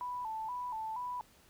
sine tone with vibrato, 932.3 Hz, A#5, in tune, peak -36 dBFS, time 0.01-1.21 s, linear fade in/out 0 ms, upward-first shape square, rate 2.1 Hz, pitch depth 100 cents each way, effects pink hiss -63 dBFS RMS until 1.49 s

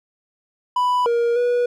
triangle tone with pitch steps, 991 / 471 / 485.9 Hz, B5 / A#4 / B4, +6 / +18 / -28 cents, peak -14 dBFS, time 0.76-1.66 s, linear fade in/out 5 ms, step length 300 ms, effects none

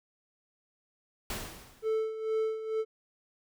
pink noise with exponential decay, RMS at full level -34 dBFS, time 1.3-2.04 s, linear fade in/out 2 ms, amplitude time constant 160 ms
triangle tone with tremolo, 440 Hz, A4, in tune, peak -24 dBFS, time 1.82-2.85 s, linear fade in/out 50 ms, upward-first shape sine, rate 2.2 Hz, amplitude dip 70%
effects none

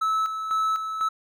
triangle tone with tremolo, 1303 Hz, E6, 20 cents flat, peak -19 dBFS, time 0.01-1.09 s, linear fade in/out 10 ms, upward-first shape square, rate 2 Hz, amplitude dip 55%, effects none

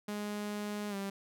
sawtooth tone with pitch glide, 207.7 to 197.18 Hz, G#3 to G3, 0 to +10 cents, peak -32 dBFS, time 0.08-1.1 s, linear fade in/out 5 ms, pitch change -90 cents, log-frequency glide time 0.89-0.95 s, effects none

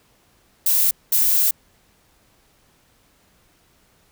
violet noise bursts at uneven times, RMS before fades -17 dBFS, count 2, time 0.66-0.91 / 1.12-1.51 s, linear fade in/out 5 ms, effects pink hiss -59 dBFS RMS until 4.11 s

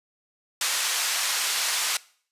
white band-pass noise, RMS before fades -26 dBFS, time 0.61-1.97 s, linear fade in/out 2 ms, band 970 to 7800 Hz, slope 12 dB/octave, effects noise-tail reverb RT60 0.5 s tail -21 dB re dry + resampled to 32000 Hz

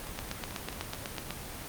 two click trains, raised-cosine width 0.2 ms, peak -16 / -24 dBFS, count 10 / 6, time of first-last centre 0.19-1.307 / 0.07-1.166 s, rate 8.06 / 4.56 Hz, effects pink hiss -41 dBFS RMS until 1.68 s + Opus 24 kbps

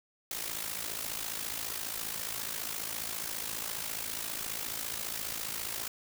white noise with amplitude modulation, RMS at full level -34 dBFS, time 0.31-5.88 s, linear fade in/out 2 ms, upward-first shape sine, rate 54.7 Hz, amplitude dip 70%, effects none

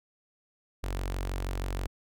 sawtooth tone with notch filter, 46.25 Hz, F#1, in tune, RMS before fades -33 dBFS, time 0.83-1.87 s, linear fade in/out 10 ms, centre 170 Hz, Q 1.2, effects none

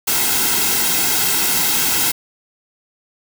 white noise with comb filter, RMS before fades -17 dBFS, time 0.07-2.12 s, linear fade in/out 10 ms, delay 1.7 ms, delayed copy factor -0.7, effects none

